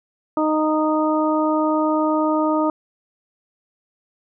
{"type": "harmonic tone", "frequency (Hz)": 309.3, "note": "D#4", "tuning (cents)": -10, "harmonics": [1, 2, 3, 4], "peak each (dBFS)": [-19, -22, -24, -25], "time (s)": [0.37, 2.7], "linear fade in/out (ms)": 2, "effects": []}